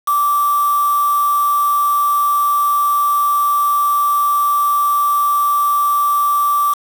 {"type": "tone with quantisation", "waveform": "sine", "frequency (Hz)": 1166, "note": "D6", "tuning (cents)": -13, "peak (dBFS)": -12, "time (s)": [0.07, 6.74], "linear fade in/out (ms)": 10, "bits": 4, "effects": []}